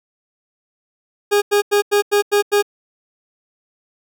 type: tone bursts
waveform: 40% pulse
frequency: 410 Hz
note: G#4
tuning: 22 cents flat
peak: -11 dBFS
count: 7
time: 1.31-2.626 s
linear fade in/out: 20 ms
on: 110 ms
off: 91 ms
effects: none